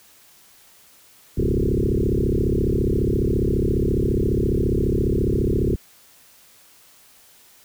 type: tone with frequency modulation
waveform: sine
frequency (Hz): 146.83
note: D3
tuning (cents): 0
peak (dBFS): -17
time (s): 1.37-5.76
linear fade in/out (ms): 10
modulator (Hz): 34.6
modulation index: 7.9
effects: white hiss -52 dBFS RMS until 7.64 s